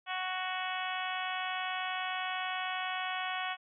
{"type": "harmonic tone", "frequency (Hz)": 370.6, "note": "F#4", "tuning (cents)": 3, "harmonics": [2, 3, 4, 5, 6, 7, 8, 9], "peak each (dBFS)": [-38, -40, -41, -42, -43, -43, -44, -45], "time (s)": [0.06, 3.57], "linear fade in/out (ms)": 50, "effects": []}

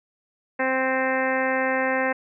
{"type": "harmonic tone", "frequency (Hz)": 261.6, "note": "C4", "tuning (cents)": 0, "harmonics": [1, 2, 3, 4, 5, 6, 7, 8, 9, 10], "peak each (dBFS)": [-29, -25, -29, -31, -38, -30, -28, -32, -41, -38], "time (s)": [0.59, 2.13], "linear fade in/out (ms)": 10, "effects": []}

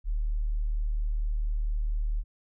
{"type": "tone", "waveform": "sine", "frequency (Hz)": 37.82, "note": "D#1", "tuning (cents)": -48, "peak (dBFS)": -25, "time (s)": [0.04, 2.24], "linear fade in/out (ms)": 50, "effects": []}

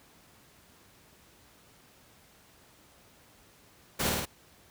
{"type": "noise with echo", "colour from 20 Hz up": "pink", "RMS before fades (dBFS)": -29, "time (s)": [3.99, 4.1], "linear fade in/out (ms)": 10, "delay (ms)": 52, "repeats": 3, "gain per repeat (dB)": -2, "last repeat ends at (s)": 4.256, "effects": ["pink hiss -59 dBFS RMS until 4.7 s", "high-pass 60 Hz 12 dB/octave"]}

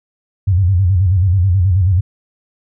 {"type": "tone with vibrato", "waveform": "sine", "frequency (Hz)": 92.5, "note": "F#2", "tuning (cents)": 0, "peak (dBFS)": -9, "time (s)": [0.47, 2.01], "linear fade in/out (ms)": 10, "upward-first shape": "square", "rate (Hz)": 9.3, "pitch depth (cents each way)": 110, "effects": []}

